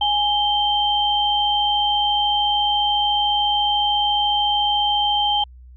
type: tone pair together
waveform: sine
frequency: 830.6 / 3133 Hz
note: G#5 / G7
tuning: 0 / -2 cents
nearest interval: octave + major seventh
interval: 2298 cents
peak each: -19 dBFS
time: 0.01-5.44 s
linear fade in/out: 5 ms
effects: added 62 Hz sine -40 dBFS peak until 5.76 s